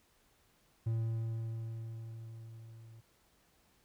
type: tone with level ramp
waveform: triangle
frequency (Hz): 113.3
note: A#2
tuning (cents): -49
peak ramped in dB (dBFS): -28 to -50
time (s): 0.86-3.01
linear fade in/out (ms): 10
effects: pink hiss -70 dBFS RMS until 3.84 s